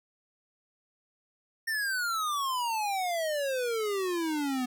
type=exponential sweep; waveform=square; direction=down; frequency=1832 to 246.9 Hz; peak=-29 dBFS; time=1.67-4.66 s; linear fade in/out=10 ms; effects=none